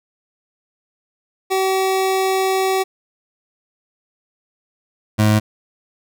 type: tone pair in turn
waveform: 25% pulse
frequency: 380.9 / 106.89 Hz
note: G4 / A2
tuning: -50 / -50 cents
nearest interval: octave + minor seventh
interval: 2200 cents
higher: first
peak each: -12 / -8 dBFS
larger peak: second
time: 1.5-2.84 / 5.18-5.4 s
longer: first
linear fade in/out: 20 ms
effects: none